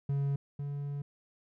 triangle tone pair in turn, 140 / 142.69 Hz, C#3 / D3, +18 / -50 cents, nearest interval unison, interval 32 cents, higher second, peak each -26 / -32 dBFS, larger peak first, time 0.09-0.36 / 0.59-1.02 s, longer second, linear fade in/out 5 ms, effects none

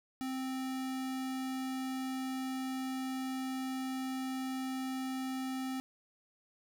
square tone, 261.6 Hz, C4, in tune, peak -36 dBFS, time 0.21-5.8 s, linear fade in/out 0 ms, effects none

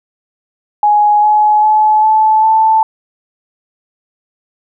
sine tone with pitch steps, 835 / 846.2 / 857.5 / 869 / 880.6 Hz, G#5 / G#5 / A5 / A5 / A5, +9 / +32 / -45 / -22 / +1 cents, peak -6 dBFS, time 0.83-2.83 s, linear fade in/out 2 ms, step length 400 ms, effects none

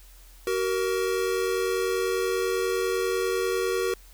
square tone pair together, 378.1 / 468.2 Hz, F#4 / A#4, +38 / +8 cents, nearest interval major third, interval 370 cents, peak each -27 / -28 dBFS, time 0.47-3.94 s, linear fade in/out 2 ms, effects added 43 Hz sine -48 dBFS peak until 4.13 s + white hiss -55 dBFS RMS until 4.13 s

